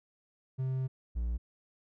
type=tone pair in turn; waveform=triangle; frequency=130.81 / 58.54 Hz; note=C3 / A#1; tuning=0 / +8 cents; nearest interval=octave + major second; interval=1392 cents; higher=first; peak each=-28 dBFS; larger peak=neither; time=0.58-0.88 / 1.15-1.38 s; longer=first; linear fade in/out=20 ms; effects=none